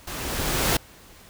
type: noise with level ramp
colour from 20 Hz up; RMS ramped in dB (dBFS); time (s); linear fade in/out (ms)
pink; -34 to -20; 0.07-0.77; 5
effects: pink hiss -49 dBFS RMS until 1.29 s